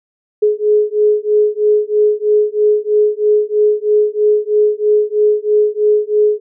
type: beating tone pair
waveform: sine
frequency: 420.1 / 423.2 Hz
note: G#4 / G#4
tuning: +20 / +33 cents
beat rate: 3.1 Hz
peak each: -13 dBFS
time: 0.42-6.4 s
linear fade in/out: 10 ms
effects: none